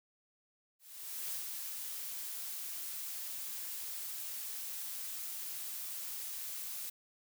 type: noise with ADSR envelope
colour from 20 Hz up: blue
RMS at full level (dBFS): -39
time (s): 0.79-6.9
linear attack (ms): 530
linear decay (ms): 120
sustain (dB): -3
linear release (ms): 7
effects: none